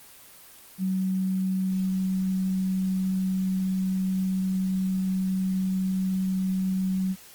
sine tone, 188.4 Hz, F#3, 32 cents sharp, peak -23 dBFS, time 0.78-7.16 s, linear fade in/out 50 ms, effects white hiss -49 dBFS RMS until 7.34 s + Opus 24 kbps

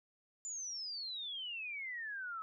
sine exponential sweep, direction down, 7160 to 1281 Hz, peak -40 dBFS, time 0.45-2.42 s, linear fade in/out 0 ms, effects none

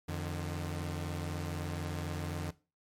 sawtooth tone pair together, 87.31 / 150.76 Hz, F2 / D3, 0 / +46 cents, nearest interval major sixth, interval 946 cents, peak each -33 / -35 dBFS, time 0.08-2.51 s, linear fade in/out 10 ms, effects noise-tail reverb RT60 0.3 s tail -18 dB re dry + MP3 64 kbps

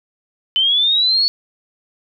sine linear sweep, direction up, 3027 to 4435 Hz, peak -12 dBFS, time 0.56-1.28 s, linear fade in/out 0 ms, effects none

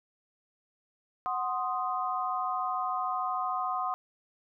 sine chord, C diminished, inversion second, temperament equal, 740 / 1046.5 / 1244.5 Hz, Gb5 / C6 / Eb6, 0 / 0 / 0 cents, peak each -33 dBFS, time 1.26-3.94 s, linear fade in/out 0 ms, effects none

